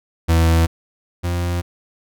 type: tone pair in turn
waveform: 40% pulse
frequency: 82.41 / 87.31 Hz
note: E2 / F2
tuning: 0 / 0 cents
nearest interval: minor second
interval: 100 cents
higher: second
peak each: -11 / -18 dBFS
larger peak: first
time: 0.28-0.67 / 1.23-1.62 s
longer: neither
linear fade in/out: 20 ms
effects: none